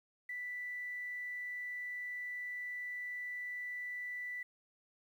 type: tone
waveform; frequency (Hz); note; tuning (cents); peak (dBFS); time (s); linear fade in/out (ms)
sine; 1975.5; B6; 0; -39; 0.29-4.43; 5
effects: 11-bit